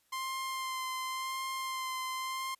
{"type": "tone with vibrato", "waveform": "sawtooth", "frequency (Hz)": 1046.5, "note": "C6", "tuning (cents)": 0, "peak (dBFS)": -31, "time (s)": [0.12, 2.55], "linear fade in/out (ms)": 10, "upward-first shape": "sine", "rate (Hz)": 0.92, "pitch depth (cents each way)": 17, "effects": ["white hiss -72 dBFS RMS until 2.59 s", "resampled to 32000 Hz"]}